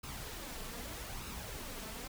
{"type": "noise with flanger", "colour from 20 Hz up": "pink", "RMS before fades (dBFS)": -44, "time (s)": [0.03, 2.08], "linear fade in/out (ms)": 10, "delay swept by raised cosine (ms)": [0.76, 4.56], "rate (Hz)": 0.81, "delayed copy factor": 0.5, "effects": []}